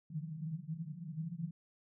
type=band-pass noise; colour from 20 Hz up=white; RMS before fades=-42 dBFS; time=0.1-1.51 s; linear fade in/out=5 ms; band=150 to 170 Hz; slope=96 dB/octave; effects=none